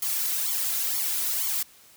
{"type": "noise with flanger", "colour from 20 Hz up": "blue", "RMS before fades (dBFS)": -27, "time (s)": [0.02, 1.63], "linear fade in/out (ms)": 5, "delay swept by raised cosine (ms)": [0.9, 3], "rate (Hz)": 2.1, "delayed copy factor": 0.95, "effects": ["white hiss -54 dBFS RMS until 1.96 s"]}